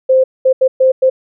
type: tone bursts at uneven times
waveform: sine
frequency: 522 Hz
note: C5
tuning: 4 cents flat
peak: -6 dBFS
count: 5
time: 0.09-0.24 / 0.45-0.53 / 0.61-0.68 / 0.8-0.92 / 1.02-1.1 s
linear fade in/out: 10 ms
effects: none

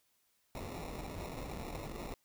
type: noise with sample-and-hold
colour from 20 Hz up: pink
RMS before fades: -43 dBFS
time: 0.55-2.14 s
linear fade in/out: 0 ms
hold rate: 1575 Hz
effects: white hiss -75 dBFS RMS until 2.24 s

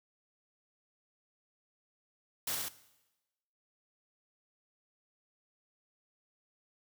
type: noise with echo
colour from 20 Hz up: white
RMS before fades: -35 dBFS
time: 2.47-2.55 s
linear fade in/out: 5 ms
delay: 68 ms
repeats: 2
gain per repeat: -2 dB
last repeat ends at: 2.686 s
effects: noise-tail reverb RT60 1.0 s tail -17 dB re dry

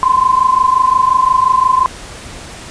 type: tone pair together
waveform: sine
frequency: 1020.8 / 1046.5 Hz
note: C6 / C6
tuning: -43 / 0 cents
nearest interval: unison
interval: 43 cents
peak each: -11 dBFS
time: 0.03-1.86 s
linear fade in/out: 0 ms
effects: pink hiss -31 dBFS RMS until 2.7 s + resampled to 22050 Hz

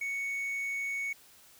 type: tone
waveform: triangle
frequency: 2222 Hz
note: C#7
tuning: 4 cents sharp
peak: -30 dBFS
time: 0.01-1.13 s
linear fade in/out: 5 ms
effects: white hiss -58 dBFS RMS until 1.59 s

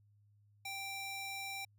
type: tone with high-pass filter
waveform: square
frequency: 784 Hz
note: G5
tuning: in tune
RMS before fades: -43 dBFS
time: 0.65-1.65 s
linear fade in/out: 5 ms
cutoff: 1600 Hz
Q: 1.2
effects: added 103 Hz sine -65 dBFS peak until 1.78 s

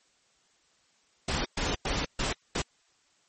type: noise bursts at uneven times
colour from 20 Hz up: pink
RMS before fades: -29 dBFS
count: 5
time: 1.28-1.45 / 1.57-1.75 / 1.85-2.05 / 2.19-2.33 / 2.55-2.62 s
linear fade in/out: 5 ms
effects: white hiss -67 dBFS RMS until 3.28 s + MP3 32 kbps

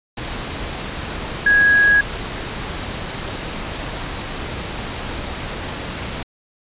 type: tone in noise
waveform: sine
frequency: 1658 Hz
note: G#6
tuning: 3 cents flat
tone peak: -10 dBFS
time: 1.46-2.01 s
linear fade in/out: 5 ms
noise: pink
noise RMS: -27 dBFS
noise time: 0.17-6.23 s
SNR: +14 dB
effects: resampled to 8000 Hz

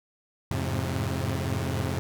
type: tone cluster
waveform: sawtooth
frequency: 87.1 / 104.9 / 108.8 / 133.4 Hz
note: F2 / G#2 / A2 / C3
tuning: -4 / +18 / -19 / +34 cents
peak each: -27 / -30 / -31 / -27 dBFS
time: 0.51-1.99 s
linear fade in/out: 0 ms
effects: none

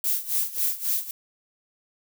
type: noise with tremolo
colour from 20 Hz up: violet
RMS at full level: -23 dBFS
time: 0.04-1.11 s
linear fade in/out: 2 ms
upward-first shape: sine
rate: 3.7 Hz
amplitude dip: 85%
effects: none

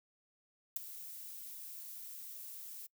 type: noise with ADSR envelope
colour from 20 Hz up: violet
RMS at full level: -32 dBFS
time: 0.76-2.87 s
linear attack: 4 ms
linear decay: 12 ms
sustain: -16 dB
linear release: 13 ms
effects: noise-tail reverb RT60 0.1 s tail -24 dB re dry

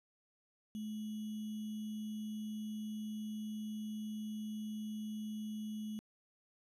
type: tone with sample-and-hold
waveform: sine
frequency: 214.1 Hz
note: A3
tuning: 47 cents flat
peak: -39 dBFS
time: 0.75-5.99 s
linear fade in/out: 0 ms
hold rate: 3150 Hz
effects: resampled to 32000 Hz

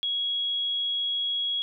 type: tone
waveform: sine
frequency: 3322 Hz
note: G#7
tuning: in tune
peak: -25 dBFS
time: 0.03-1.62 s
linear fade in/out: 0 ms
effects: none

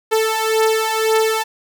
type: beating tone pair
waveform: sawtooth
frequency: 440 / 441.9 Hz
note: A4 / A4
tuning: 0 / +7 cents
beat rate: 1.9 Hz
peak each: -15 / -13 dBFS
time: 0.11-1.44 s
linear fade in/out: 20 ms
effects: none

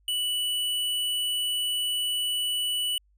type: tone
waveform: square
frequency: 2960 Hz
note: F#7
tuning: in tune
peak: -26 dBFS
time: 0.08-2.98 s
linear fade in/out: 2 ms
effects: added 50 Hz sine -61 dBFS peak until 3.17 s

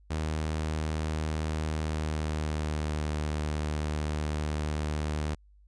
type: tone with pitch glide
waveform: sawtooth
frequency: 77.78 to 75.87 Hz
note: D#2 to D#2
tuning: 0 to -43 cents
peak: -25 dBFS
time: 0.1-5.35 s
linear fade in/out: 10 ms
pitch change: -43 cents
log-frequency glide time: 1.76-3.11 s
effects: added 50 Hz sine -55 dBFS peak until 5.67 s + resampled to 22050 Hz

